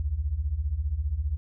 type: beating tone pair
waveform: sine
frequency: 62.7 / 77.7 Hz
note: B1 / D#2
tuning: +27 / -2 cents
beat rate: 15 Hz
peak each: -30 / -27 dBFS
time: 0-1.37 s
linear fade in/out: 0 ms
effects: none